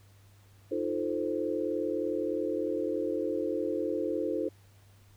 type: chord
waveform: sine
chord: F dominant seventh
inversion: third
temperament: equal with one note detuned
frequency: 309.5 / 349.2 / 440 / 523.3 Hz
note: Eb4 / F4 / A4 / C5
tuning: -9 / 0 / 0 / 0 cents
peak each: -34 dBFS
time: 0.71-4.49 s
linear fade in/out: 10 ms
effects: added 99 Hz sine -56 dBFS peak until 5.16 s + pink hiss -64 dBFS RMS until 5.16 s